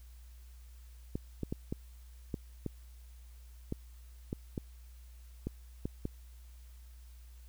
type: clicks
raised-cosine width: 3 ms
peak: -22 dBFS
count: 12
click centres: 1.155 / 1.433 / 1.525 / 1.725 / 2.342 / 2.663 / 3.724 / 4.329 / 4.578 / 5.47 / 5.855 / 6.054 s
effects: added 60 Hz sine -50 dBFS peak until 7.48 s + white hiss -66 dBFS RMS until 7.48 s